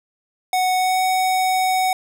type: tone with pitch glide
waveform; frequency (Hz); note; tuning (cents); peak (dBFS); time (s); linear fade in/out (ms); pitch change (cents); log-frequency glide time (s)
square; 740 to 747.7; F#5 to F#5; 0 to +18; -17; 0.53-1.93; 2; +18; 0.77-1.01
effects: none